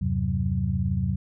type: tone cluster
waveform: sine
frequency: 79.7 / 97.2 / 130.3 / 185.4 Hz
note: D#2 / G2 / C3 / F#3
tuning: +42 / -14 / -7 / +4 cents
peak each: -28 dBFS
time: 0.01-1.16 s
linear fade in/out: 10 ms
effects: none